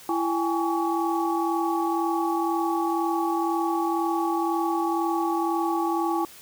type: tone cluster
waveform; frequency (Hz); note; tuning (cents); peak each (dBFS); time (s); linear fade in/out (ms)
sine; 335.1 / 796 / 838 / 1130; E4 / G5 / G#5 / C#6; +29 / +26 / +15 / +33; -25 / -31 / -28 / -30; 0.09-6.25; 2
effects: white hiss -47 dBFS RMS until 6.41 s